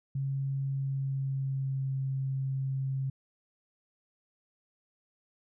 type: tone with pitch glide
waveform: sine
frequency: 136.5 to 134.23 Hz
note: C#3 to C3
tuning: -26 to +45 cents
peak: -29 dBFS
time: 0.15-3.1 s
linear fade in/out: 5 ms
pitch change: -29 cents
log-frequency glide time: 0.69-1.93 s
effects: none